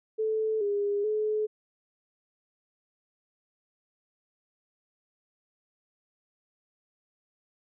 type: tone with pitch steps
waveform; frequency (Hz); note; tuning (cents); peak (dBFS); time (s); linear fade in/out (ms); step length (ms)
sine; 437.2 / 407 / 428; A4 / G#4 / A4; -11 / -35 / -48; -25; 0.18-1.47; 20; 430
effects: none